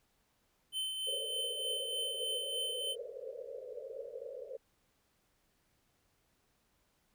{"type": "tone with tremolo", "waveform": "square", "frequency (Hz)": 3070, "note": "G7", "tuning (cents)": -37, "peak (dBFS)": -34, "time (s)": [0.72, 2.96], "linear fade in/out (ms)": 50, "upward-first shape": "triangle", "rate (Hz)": 3.3, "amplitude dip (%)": 45}
{"type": "band-pass noise", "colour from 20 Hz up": "pink", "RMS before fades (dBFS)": -45, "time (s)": [1.07, 4.57], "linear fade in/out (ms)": 5, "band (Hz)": [440, 570], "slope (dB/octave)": 96}
{"effects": ["pink hiss -75 dBFS RMS until 7.14 s"]}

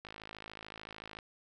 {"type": "click train", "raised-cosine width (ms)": 0.3, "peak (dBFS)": -29, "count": 62, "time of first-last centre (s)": [0.05, 1.188], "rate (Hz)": 53.6, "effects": []}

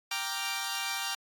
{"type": "chord", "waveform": "10% pulse", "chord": "G minor seventh", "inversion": "none", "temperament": "equal", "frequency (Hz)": [784, 932.3, 1174.7, 1396.9], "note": ["G5", "Bb5", "D6", "F6"], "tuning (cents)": [0, 0, 0, 0], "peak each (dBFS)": [-28, -29, -29, -31], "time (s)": [0.11, 1.15], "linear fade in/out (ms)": 5, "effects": ["AAC 64 kbps"]}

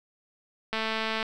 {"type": "click train", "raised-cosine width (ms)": 0.3, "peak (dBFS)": -14, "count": 111, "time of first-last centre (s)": [0.73, 1.228], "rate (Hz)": 221, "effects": []}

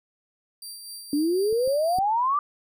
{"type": "tone with tremolo", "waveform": "20% pulse", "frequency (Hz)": 4700, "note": "D8", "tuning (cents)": 1, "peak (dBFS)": -30, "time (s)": [0.62, 1.99], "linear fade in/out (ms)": 2, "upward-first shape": "sine", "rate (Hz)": 4, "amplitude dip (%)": 40}
{"type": "exponential sweep", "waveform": "sine", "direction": "up", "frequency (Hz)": [282.5, 1200], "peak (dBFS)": -20, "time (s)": [1.13, 2.39], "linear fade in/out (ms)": 2}
{"type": "clicks", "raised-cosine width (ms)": 3, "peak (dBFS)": [-30, -31, -23], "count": 3, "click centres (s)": [1.527, 1.676, 1.986]}
{"effects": []}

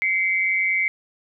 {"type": "tone pair together", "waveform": "sine", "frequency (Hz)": [2082, 2271], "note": ["C7", "C#7"], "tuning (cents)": [-9, 41], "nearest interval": "major second", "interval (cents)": 150, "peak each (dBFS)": [-20, -23], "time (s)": [0.02, 0.88], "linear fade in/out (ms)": 0, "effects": []}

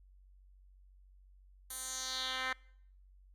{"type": "tone with band-pass filter sweep", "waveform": "10% pulse", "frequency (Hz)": 259.3, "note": "C4", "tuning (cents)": -15, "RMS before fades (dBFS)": -39, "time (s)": [1.7, 2.53], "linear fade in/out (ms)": 5, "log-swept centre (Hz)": [11000, 2000], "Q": 2.5, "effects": ["noise-tail reverb RT60 0.7 s tail -25 dB re dry", "added 47 Hz sine -58 dBFS peak until 3.34 s"]}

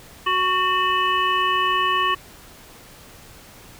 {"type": "harmonic tone with a mistuned harmonic", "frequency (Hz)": 370.4, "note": "F#4", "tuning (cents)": 2, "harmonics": [1, 3, 5, 7, 8], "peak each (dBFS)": [-30, -19, -26, -29, -26], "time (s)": [0.26, 2.15], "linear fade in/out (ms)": 10, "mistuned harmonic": 5, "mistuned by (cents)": -33, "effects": ["pink hiss -45 dBFS RMS until 3.79 s"]}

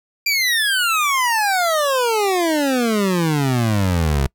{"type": "exponential sweep", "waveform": "25% pulse", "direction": "down", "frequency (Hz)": [2393, 65.41], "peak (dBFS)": -12, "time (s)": [0.26, 4.27], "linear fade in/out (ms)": 5, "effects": ["noise-tail reverb RT60 0.1 s tail -25 dB re dry"]}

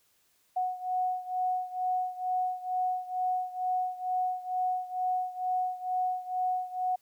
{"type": "beating tone pair", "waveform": "sine", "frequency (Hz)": [735, 737.2], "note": ["F#5", "F#5"], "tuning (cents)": [-12, -7], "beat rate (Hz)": 2.2, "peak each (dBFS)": [-30, -33], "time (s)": [0.56, 6.96], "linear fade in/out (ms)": 10, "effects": ["white hiss -69 dBFS RMS until 7.01 s"]}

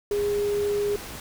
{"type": "tone in noise", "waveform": "sine", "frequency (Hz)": 410, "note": "G#4", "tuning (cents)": -22, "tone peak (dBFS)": -22, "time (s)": [0.11, 0.96], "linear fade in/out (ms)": 2, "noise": "pink", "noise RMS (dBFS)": -38, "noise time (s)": [0.11, 1.2], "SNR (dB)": 13, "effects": []}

